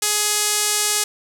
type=tone with band-pass filter; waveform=sawtooth; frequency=418.6 Hz; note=G#4; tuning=14 cents sharp; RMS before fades=-20 dBFS; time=0.02-1.04 s; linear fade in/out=5 ms; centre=8200 Hz; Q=1.2; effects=none